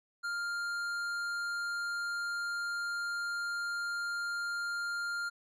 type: tone with tanh clipping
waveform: sine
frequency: 1400 Hz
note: F6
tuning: 4 cents sharp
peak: -35 dBFS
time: 0.23-5.3 s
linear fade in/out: 20 ms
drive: 12 dB
effects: none